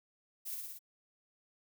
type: noise with echo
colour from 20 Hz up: violet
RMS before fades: -41 dBFS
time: 0.45-0.56 s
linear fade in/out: 20 ms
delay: 58 ms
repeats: 4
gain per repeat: -2 dB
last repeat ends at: 0.792 s
effects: none